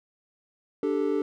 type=chord; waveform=triangle; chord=D suspended fourth; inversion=none; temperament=equal; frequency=293.7 / 392 / 440 Hz; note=D4 / G4 / A4; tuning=0 / 0 / 0 cents; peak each=-26 dBFS; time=0.83-1.22 s; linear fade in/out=2 ms; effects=none